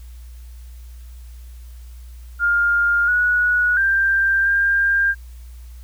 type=tone with pitch steps; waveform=sine; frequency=1408 / 1463 / 1581 / 1598 Hz; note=F6 / F#6 / G6 / G6; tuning=+14 / -20 / +14 / +33 cents; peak=-14 dBFS; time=2.39-5.15 s; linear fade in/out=50 ms; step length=690 ms; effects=added 60 Hz sine -35 dBFS peak until 5.83 s + white hiss -54 dBFS RMS until 5.83 s